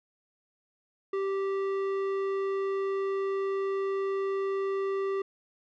square tone with low-pass filter, 390.3 Hz, G4, 8 cents flat, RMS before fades -30 dBFS, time 1.13-5.22 s, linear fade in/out 5 ms, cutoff 1700 Hz, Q 0.66, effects none

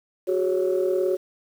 sine chord, F# suspended second, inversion none, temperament equal with one note detuned, 370 / 409.1 / 554.4 Hz, F#4 / G#4 / C#5, 0 / -26 / 0 cents, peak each -21 / -27 / -25 dBFS, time 0.27-1.17 s, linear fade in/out 20 ms, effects tanh soft clip ceiling -13 dBFS + 8-bit

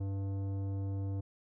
sine tone with tanh clipping, 98 Hz, G2, in tune, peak -35 dBFS, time 0-1.21 s, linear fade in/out 10 ms, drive 13 dB, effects none

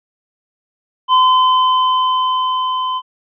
square tone with level ramp, 1023 Hz, C6, 39 cents flat, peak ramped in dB -8 to -18 dBFS, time 1.08-3.02 s, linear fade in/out 50 ms, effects resampled to 8000 Hz

